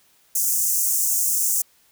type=high-pass noise; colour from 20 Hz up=pink; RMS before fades=-21 dBFS; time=0.35-1.62 s; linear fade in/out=5 ms; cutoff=6300 Hz; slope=48 dB/octave; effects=white hiss -59 dBFS RMS until 1.91 s